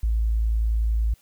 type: tone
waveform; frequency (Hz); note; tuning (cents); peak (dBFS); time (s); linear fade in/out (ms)
sine; 55.3; A1; +9; -19; 0.03-1.14; 5
effects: white hiss -60 dBFS RMS until 1.21 s